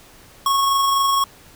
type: tone with amplitude modulation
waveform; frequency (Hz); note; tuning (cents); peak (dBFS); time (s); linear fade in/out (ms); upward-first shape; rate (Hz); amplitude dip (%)
square; 1100; C#6; -14; -15; 0.46-1.24; 2; sine; 24; 25
effects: pink hiss -47 dBFS RMS until 1.55 s